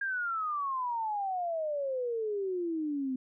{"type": "exponential sweep", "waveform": "sine", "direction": "down", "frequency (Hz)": [1626, 253.9], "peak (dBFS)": -30, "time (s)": [0.01, 3.16], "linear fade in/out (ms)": 5, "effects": []}